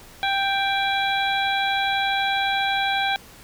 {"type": "harmonic tone with a mistuned harmonic", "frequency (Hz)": 786, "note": "G5", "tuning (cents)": 4, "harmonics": [1, 2, 3, 4, 5], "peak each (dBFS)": [-23, -26, -28, -29, -30], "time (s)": [0.23, 3.16], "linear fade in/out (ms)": 0, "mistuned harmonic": 4, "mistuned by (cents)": 100, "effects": ["pink hiss -46 dBFS RMS until 3.43 s"]}